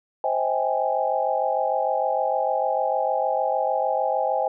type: chord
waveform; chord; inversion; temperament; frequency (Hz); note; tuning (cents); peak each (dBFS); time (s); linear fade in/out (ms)
sine; Ab major seventh; first; equal with one note detuned; 523.3 / 637.5 / 784 / 830.6; C5 / Eb5 / G5 / Ab5; 0 / +42 / 0 / 0; -26; 0.24-4.48; 2
effects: none